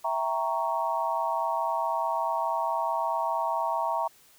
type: chord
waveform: sine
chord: E diminished seventh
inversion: none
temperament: equal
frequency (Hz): 659.3 / 784 / 932.3 / 1108.7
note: E5 / G5 / Bb5 / Db6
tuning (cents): 0 / 0 / 0 / 0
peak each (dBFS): -31 / -34 / -28 / -33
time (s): 0.04-4.08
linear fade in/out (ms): 10
effects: white hiss -58 dBFS RMS until 4.38 s